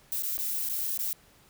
violet noise with dropouts, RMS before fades -31 dBFS, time 0.12-1.13 s, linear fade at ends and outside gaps 0 ms, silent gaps 0.223-0.233 / 0.372-0.389 / 0.688-0.697 / 0.975-0.991 s, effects pink hiss -59 dBFS RMS until 1.49 s

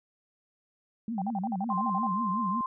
sine tone with vibrato, 207.7 Hz, G#3, in tune, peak -30 dBFS, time 1.08-2.61 s, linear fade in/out 2 ms, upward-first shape triangle, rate 5.5 Hz, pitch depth 280 cents each way
sine tone bursts, 784 Hz, G5, in tune, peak -30 dBFS, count 11, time 1.18-2.068 s, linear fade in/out 2 ms, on 38 ms, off 47 ms
sine tone, 1046.5 Hz, C6, in tune, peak -28 dBFS, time 1.7-2.66 s, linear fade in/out 2 ms
effects none

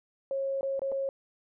sine tone with dropouts, 544 Hz, C#5, 33 cents flat, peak -28 dBFS, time 0.31-1.09 s, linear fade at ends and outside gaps 1 ms, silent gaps 0.61-0.63 / 0.794-0.818 / 0.918-0.922 s, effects none

